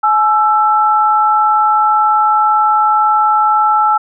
sine tone pair together, 851 / 1329.1 Hz, G#5 / E6, +42 / +14 cents, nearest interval minor sixth, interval 772 cents, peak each -11 dBFS, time 0.03-3.98 s, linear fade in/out 10 ms, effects none

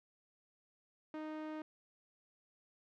sawtooth tone with low-pass filter, 309.6 Hz, D#4, 9 cents flat, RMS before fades -44 dBFS, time 1.14-1.62 s, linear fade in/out 2 ms, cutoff 2000 Hz, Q 0.58, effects none

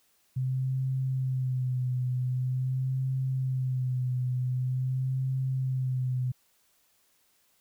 sine tone with vibrato, 128.8 Hz, C3, 27 cents flat, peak -26 dBFS, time 0.36-6.32 s, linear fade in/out 10 ms, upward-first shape sine, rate 0.45 Hz, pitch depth 38 cents each way, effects white hiss -68 dBFS RMS until 7.6 s

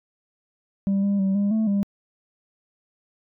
sine tone with pitch steps, 196.7 / 200.4 / 193.1 / 201.9 / 219.6 / 200.2 Hz, G3 / G3 / G3 / G#3 / A3 / G3, +6 / +38 / -26 / -49 / -3 / +37 cents, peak -16 dBFS, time 0.87-1.83 s, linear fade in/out 0 ms, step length 160 ms, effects tanh soft clip ceiling -18 dBFS

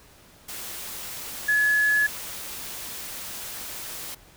sine tone in noise, 1701 Hz, G#6, 41 cents sharp, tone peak -18 dBFS, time 1.48-2.07 s, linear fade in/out 10 ms, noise white, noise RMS -36 dBFS, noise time 0.48-4.15 s, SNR +15 dB, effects pink hiss -53 dBFS RMS until 4.36 s

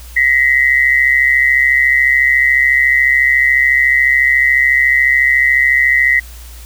sine tone pair together, 1900 / 2034 Hz, A#6 / C7, +33 / -50 cents, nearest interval minor second, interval 117 cents, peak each -11 dBFS, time 0.16-6.2 s, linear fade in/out 10 ms, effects added 59 Hz sine -31 dBFS peak until 6.65 s + white hiss -39 dBFS RMS until 6.65 s

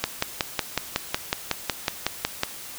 click train, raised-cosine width 0.2 ms, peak -4 dBFS, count 14, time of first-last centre 0.04-2.434 s, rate 5.43 Hz, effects white hiss -39 dBFS RMS until 2.78 s

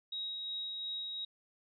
sine tone with tremolo, 3802 Hz, A#7, 33 cents sharp, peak -36 dBFS, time 0.12-1.25 s, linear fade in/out 5 ms, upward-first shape sine, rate 2.8 Hz, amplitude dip 25%, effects none

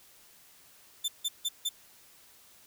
sawtooth tone bursts, 3545 Hz, A7, 12 cents sharp, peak -25 dBFS, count 4, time 1.04-1.692 s, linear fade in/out 10 ms, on 43 ms, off 160 ms, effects white hiss -58 dBFS RMS until 2.66 s

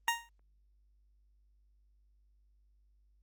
20% pulse tone with exponential decay, 933 Hz, A#5, 1 cent sharp, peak -20 dBFS, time 0.08-0.29 s, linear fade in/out 1 ms, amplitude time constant 45 ms, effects added 50 Hz sine -65 dBFS peak until 3.22 s + Opus 24 kbps

